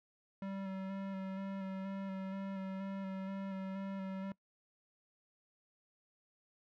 square tone with vibrato, 192.9 Hz, G3, 28 cents flat, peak -40 dBFS, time 0.42-4.32 s, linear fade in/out 2 ms, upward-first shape square, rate 2.1 Hz, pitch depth 17 cents each way, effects noise-tail reverb RT60 0.1 s tail -22 dB re dry + low-pass 2000 Hz 12 dB/octave

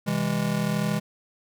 square chord, C augmented, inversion none, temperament just, 130.81 / 163.52 / 204.4 Hz, C3 / E3 / G#3, 0 / -14 / -27 cents, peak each -32 / -28 / -27 dBFS, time 0.06-1 s, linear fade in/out 20 ms, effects none

